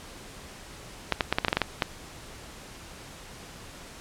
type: clicks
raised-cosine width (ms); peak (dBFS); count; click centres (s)
0.3; -6; 10; 1.123 / 1.208 / 1.326 / 1.385 / 1.448 / 1.483 / 1.529 / 1.57 / 1.617 / 1.822
effects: pink hiss -45 dBFS RMS until 4 s + low-pass 10000 Hz 12 dB/octave